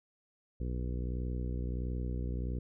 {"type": "harmonic tone", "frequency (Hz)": 61.5, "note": "B1", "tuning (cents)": -7, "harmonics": [1, 2, 3, 4, 5, 6, 7, 8], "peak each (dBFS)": [-34, -40, -44, -46, -48, -50, -51, -52], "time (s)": [0.6, 2.59], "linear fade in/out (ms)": 5, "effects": []}